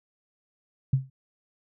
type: tone with exponential decay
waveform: sine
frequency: 132.7 Hz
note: C3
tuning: 25 cents sharp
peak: -15 dBFS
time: 0.93-1.1 s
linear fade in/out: 5 ms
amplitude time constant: 36 ms
effects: none